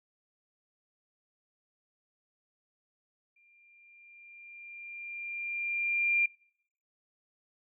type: tone with exponential growth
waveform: sine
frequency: 2389 Hz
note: D7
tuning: 29 cents sharp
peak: -23 dBFS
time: 3.36-6.26 s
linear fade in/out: 5 ms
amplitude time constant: 630 ms
effects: noise-tail reverb RT60 0.7 s tail -25 dB re dry